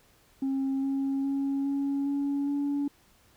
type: tone with pitch steps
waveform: sine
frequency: 269.6 / 272.6 / 275.6 / 278.6 / 281.7 / 284.8 Hz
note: C#4 / C#4 / C#4 / C#4 / C#4 / C#4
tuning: -48 / -29 / -10 / +9 / +28 / +47 cents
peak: -24 dBFS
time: 0.42-2.88 s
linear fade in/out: 5 ms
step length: 410 ms
effects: tanh soft clip ceiling -24 dBFS + pink hiss -62 dBFS RMS until 3.36 s